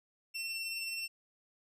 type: tone with tremolo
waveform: 25% pulse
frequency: 2702 Hz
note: E7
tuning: 42 cents sharp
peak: -31 dBFS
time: 0.34-1.08 s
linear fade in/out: 20 ms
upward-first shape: triangle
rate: 19 Hz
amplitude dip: 30%
effects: resampled to 32000 Hz